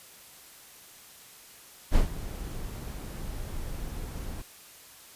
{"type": "noise with ADSR envelope", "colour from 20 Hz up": "brown", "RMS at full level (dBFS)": -21, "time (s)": [1.91, 4.42], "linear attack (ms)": 44, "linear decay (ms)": 120, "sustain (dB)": -15, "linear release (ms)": 10, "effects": ["white hiss -51 dBFS RMS until 5.15 s", "resampled to 32000 Hz"]}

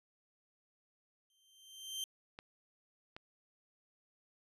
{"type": "tone with exponential growth", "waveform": "sawtooth", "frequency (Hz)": 3136, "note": "G7", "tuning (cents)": 0, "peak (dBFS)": -33, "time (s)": [1.3, 2.04], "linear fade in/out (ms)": 1, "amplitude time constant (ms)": 160}
{"type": "clicks", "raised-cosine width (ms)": 0.3, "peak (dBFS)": -31, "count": 2, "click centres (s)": [2.389, 3.165]}
{"effects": ["resampled to 32000 Hz"]}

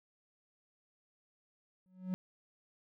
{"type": "tone with exponential growth", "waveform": "triangle", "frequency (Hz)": 184.9, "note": "F#3", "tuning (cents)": -1, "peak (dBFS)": -28, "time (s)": [1.86, 2.14], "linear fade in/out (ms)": 0, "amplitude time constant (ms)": 59, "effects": []}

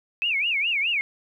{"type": "tone with vibrato", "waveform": "sine", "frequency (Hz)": 2489, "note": "D#7", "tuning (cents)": 0, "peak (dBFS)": -21, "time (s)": [0.22, 1.01], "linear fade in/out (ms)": 0, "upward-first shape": "sine", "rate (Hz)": 4.8, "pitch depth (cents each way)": 250, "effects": ["10-bit"]}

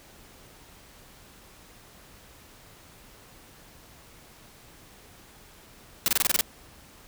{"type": "noise bursts", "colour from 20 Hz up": "white", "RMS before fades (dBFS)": -22, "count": 8, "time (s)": [6.06, 6.41], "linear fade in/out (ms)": 0, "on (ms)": 21, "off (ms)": 26, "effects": ["pink hiss -52 dBFS RMS until 7.07 s"]}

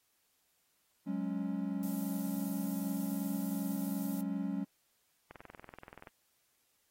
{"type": "chord", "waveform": "triangle", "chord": "F# suspended second", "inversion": "none", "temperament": "equal", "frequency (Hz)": [185, 207.7, 277.2], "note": ["F#3", "G#3", "C#4"], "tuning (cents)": [0, 0, 0], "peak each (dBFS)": [-36, -36, -36], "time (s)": [1.06, 4.65], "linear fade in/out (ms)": 20}
{"type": "noise", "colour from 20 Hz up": "violet", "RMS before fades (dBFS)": -46, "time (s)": [1.83, 4.21], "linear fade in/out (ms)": 0}
{"type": "click train", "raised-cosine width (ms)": 0.5, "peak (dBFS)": -34, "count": 17, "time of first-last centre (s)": [5.31, 6.072], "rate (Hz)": 21}
{"effects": ["white hiss -75 dBFS RMS until 6.9 s", "AAC 48 kbps"]}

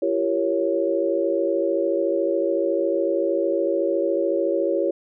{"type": "chord", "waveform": "sine", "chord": "E diminished seventh", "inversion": "none", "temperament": "equal with one note detuned", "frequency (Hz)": [338.3, 392, 466.2, 554.4], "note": ["E4", "G4", "Bb4", "Db5"], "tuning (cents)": [45, 0, 0, 0], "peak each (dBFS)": [-24, -25, -28, -23], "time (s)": [0.02, 4.91], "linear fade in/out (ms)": 5, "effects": []}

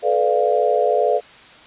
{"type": "chord", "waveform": "sine", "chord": "B half-diminished seventh", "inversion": "third", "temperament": "equal with one note detuned", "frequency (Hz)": [431.9, 493.9, 587.3, 698.5], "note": ["A4", "B4", "D5", "F5"], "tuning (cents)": [-32, 0, 0, 0], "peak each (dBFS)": -20, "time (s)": [0.02, 1.21], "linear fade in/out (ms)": 50, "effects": ["white hiss -44 dBFS RMS until 1.66 s", "resampled to 8000 Hz"]}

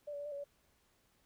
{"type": "tone with pitch steps", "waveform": "sine", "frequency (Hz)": [588, 573, 578, 592, 563, 572], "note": ["D5", "D5", "D5", "D5", "C#5", "D5"], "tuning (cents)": [2, -43, -28, 14, 27, -46], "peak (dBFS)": -40, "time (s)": [0.07, 0.442], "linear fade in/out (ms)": 10, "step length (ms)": 62, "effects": ["pink hiss -73 dBFS RMS until 1.25 s"]}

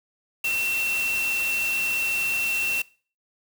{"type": "tone in noise", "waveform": "sine", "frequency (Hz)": 2707, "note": "E7", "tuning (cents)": 45, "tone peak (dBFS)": -23, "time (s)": [0.44, 2.82], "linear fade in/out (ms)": 5, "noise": "white", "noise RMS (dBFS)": -33, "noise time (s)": [0.44, 2.82], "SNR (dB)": 7, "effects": ["noise-tail reverb RT60 0.4 s tail -21 dB re dry"]}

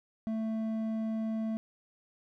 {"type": "tone with hard clipping", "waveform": "sine", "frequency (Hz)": 221.3, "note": "A3", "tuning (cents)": 10, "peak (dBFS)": -32, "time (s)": [0.27, 1.57], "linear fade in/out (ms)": 0, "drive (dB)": 6, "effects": []}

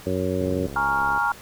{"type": "harmonic tone", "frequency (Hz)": 92.5, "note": "F#2", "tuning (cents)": 0, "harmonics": [1, 2, 3, 4, 5, 6], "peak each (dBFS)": [-29, -29, -29, -29, -29, -29], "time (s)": [0.06, 0.67], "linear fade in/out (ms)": 10}
{"type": "click train", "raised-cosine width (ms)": 2, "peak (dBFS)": -23, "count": 54, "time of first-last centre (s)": [0.41, 1.177], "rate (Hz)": 69.1}
{"type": "chord", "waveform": "sine", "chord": "Bb minor seventh", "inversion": "third", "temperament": "equal", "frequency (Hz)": [830.6, 932.3, 1108.7, 1396.9], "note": ["Ab5", "Bb5", "Db6", "F6"], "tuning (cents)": [0, 0, 0, 0], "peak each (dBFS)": [-26, -25, -28, -23], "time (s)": [0.76, 1.32], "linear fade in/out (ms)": 2}
{"effects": ["pink hiss -44 dBFS RMS until 1.41 s"]}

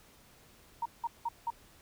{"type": "tone bursts", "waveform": "sine", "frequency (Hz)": 932.3, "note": "A#5", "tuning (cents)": 0, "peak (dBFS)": -30, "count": 4, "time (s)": [0.82, 1.504], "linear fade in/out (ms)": 5, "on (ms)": 36, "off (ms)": 180, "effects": ["pink hiss -60 dBFS RMS until 1.81 s"]}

